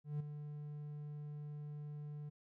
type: tone with ADSR envelope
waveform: triangle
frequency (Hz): 148.1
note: D3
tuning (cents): +15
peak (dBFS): -33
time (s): 0.04-2.3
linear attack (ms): 160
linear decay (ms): 9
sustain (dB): -9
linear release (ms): 16
effects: none